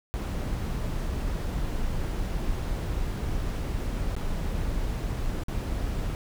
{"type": "noise with dropouts", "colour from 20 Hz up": "brown", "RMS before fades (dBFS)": -29, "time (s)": [0.14, 6.15], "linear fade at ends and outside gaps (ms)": 0, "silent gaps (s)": [[4.152, 4.165], [5.436, 5.483]], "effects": []}